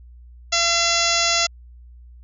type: harmonic tone with a mistuned harmonic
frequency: 680 Hz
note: F5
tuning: 46 cents flat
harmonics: 1 / 2 / 3 / 4 / 5 / 6 / 7 / 8 / 9 / 10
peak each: -26 / -26 / -26 / -26 / -26 / -26 / -26 / -26 / -26 / -26 dBFS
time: 0.52-1.47 s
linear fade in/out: 10 ms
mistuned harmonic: 8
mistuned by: -26 cents
effects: added 60 Hz sine -41 dBFS peak until 2.23 s